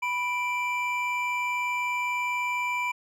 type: tone pair together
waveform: triangle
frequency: 987.6 / 2349 Hz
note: B5 / D7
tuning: 0 / 0 cents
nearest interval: octave + minor third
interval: 1500 cents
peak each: -27 dBFS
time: 0.02-2.92 s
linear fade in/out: 10 ms
effects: none